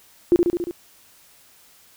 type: tone with echo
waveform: sine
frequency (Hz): 347.7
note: F4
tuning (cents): -8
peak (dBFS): -10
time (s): 0.32-0.36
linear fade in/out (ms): 0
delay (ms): 70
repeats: 5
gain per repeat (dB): -3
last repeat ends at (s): 0.71
effects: white hiss -53 dBFS RMS until 1.96 s